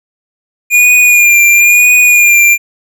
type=tone with vibrato; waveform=square; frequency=2423 Hz; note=D#7; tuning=47 cents flat; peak=-4 dBFS; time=0.7-2.58 s; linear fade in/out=50 ms; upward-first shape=sine; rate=1 Hz; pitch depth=35 cents each way; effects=none